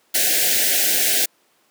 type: band-stop noise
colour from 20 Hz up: white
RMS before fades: -18 dBFS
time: 0.14-1.26 s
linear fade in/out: 10 ms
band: 780 to 1500 Hz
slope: 96 dB/octave
effects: pink hiss -60 dBFS RMS until 1.7 s + high-pass 300 Hz 12 dB/octave